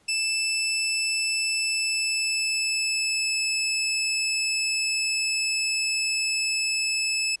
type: tone with pitch glide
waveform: 20% pulse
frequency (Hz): 2637 to 2613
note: E7 to E7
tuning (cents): 0 to -16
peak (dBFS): -18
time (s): 0.08-7.36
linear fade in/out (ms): 10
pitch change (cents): -16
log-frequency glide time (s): 1.59-3.38
effects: pink hiss -62 dBFS RMS until 7.4 s + resampled to 24000 Hz